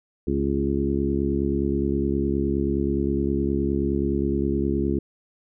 harmonic tone with a mistuned harmonic, 69.6 Hz, C#2, 8 cents sharp, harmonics 1 / 2 / 3 / 4 / 5 / 6, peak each -28 / -31 / -27 / -27 / -26 / -31 dBFS, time 0.27-4.99 s, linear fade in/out 5 ms, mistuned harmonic 6, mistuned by -18 cents, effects none

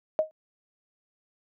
sine tone with exponential decay, 626 Hz, D#5, 10 cents sharp, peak -16 dBFS, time 0.19-0.31 s, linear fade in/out 0 ms, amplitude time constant 25 ms, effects high-pass 200 Hz 12 dB/octave

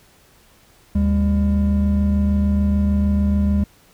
triangle tone pair together, 76 / 201.3 Hz, D#2 / G3, -40 / +46 cents, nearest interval octave + perfect fourth, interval 1686 cents, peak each -15 dBFS, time 0.95-3.64 s, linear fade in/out 5 ms, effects tanh soft clip ceiling -5 dBFS + pink hiss -53 dBFS RMS until 3.93 s

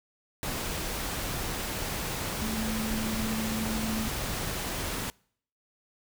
sine tone in noise, 220 Hz, A3, in tune, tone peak -31 dBFS, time 2.42-4.08 s, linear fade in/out 0 ms, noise pink, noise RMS -33 dBFS, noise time 0.43-5.1 s, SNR -1 dB, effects noise-tail reverb RT60 0.6 s tail -26 dB re dry

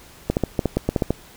clicks, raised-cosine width 2 ms, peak -5 dBFS, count 10, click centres 0.3 / 0.369 / 0.437 / 0.592 / 0.657 / 0.77 / 0.89 / 0.962 / 1.022 / 1.106 s, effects pink hiss -46 dBFS RMS until 1.36 s

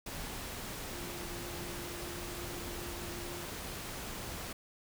sine tone in noise, 348.9 Hz, F4, 2 cents flat, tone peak -46 dBFS, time 0.93-3.46 s, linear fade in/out 5 ms, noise pink, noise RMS -42 dBFS, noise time 0.06-4.53 s, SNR -7 dB, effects none

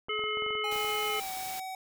clicks, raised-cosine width 1 ms, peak -31 dBFS, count 11, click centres 0.085 / 0.193 / 0.239 / 0.372 / 0.423 / 0.464 / 0.506 / 0.553 / 0.725 / 0.759 / 0.847 s
harmonic tone, 427.2 Hz, G#4, 49 cents sharp, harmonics 1 / 3 / 5 / 7, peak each -35 / -35 / -35 / -35 dBFS, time 0.09-1.2 s, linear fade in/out 5 ms
square tone with pitch glide, 824 to 755.6 Hz, G#5 to F#5, -14 to +36 cents, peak -37 dBFS, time 0.64-1.75 s, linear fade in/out 2 ms, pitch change -150 cents, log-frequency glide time 1.07-1.3 s
white noise, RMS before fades -41 dBFS, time 0.71-1.6 s, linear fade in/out 5 ms
effects none

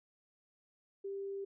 sine tone, 394.4 Hz, G4, 11 cents sharp, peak -38 dBFS, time 1.04-1.45 s, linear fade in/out 10 ms, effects none

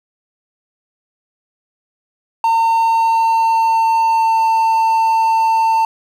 triangle tone with pitch glide, 909 to 897 Hz, A#5 to A5, -44 to +33 cents, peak -9 dBFS, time 2.44-5.85 s, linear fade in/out 2 ms, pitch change -23 cents, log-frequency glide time 2.79-4.48 s, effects 7-bit

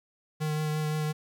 square tone with vibrato, 153.4 Hz, D#3, 24 cents flat, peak -28 dBFS, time 0.4-1.13 s, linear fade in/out 20 ms, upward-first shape triangle, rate 5.8 Hz, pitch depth 18 cents each way, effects 11-bit

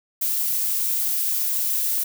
violet noise, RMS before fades -23 dBFS, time 0.21-2.04 s, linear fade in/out 10 ms, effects none

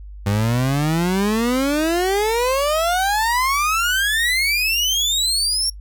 30% pulse exponential sweep, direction up, 98 to 5588 Hz, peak -14 dBFS, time 0.26-5.7 s, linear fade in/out 5 ms, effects noise-tail reverb RT60 0.1 s tail -22 dB re dry + added 50 Hz sine -33 dBFS peak until 5.8 s

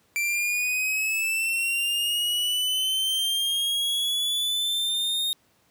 45% pulse linear sweep, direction up, 2342 to 3709 Hz, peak -23 dBFS, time 0.16-5.33 s, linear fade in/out 0 ms, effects pink hiss -64 dBFS RMS until 5.7 s + high-pass 100 Hz 12 dB/octave

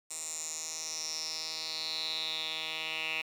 10% pulse tone with band-pass filter sweep, 158.5 Hz, D#3, 32 cents sharp, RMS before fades -37 dBFS, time 0.1-3.22 s, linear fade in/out 10 ms, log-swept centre 7900 to 2700 Hz, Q 6.2, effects 9-bit

